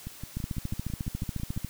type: two click trains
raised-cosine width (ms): 5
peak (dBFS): -24 / -19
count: 10 / 19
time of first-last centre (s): 0.07-1.565 / 0.37-1.647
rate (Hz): 6.02 / 14.1
effects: white hiss -48 dBFS RMS until 1.69 s